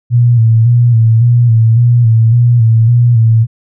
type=tone with vibrato; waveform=sine; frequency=116.54 Hz; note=A#2; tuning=in tune; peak=-4 dBFS; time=0.1-3.47 s; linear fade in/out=50 ms; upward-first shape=square; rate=1.8 Hz; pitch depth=54 cents each way; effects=none